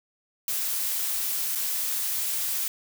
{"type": "noise with dropouts", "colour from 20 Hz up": "blue", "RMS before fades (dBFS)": -28, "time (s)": [0.48, 2.68], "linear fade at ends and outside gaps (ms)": 1, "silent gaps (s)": [1.55, 1.556], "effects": []}